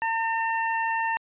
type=tone; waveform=25% pulse; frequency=906 Hz; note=A#5; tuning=50 cents flat; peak=-20 dBFS; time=0.02-1.17 s; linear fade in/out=0 ms; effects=resampled to 8000 Hz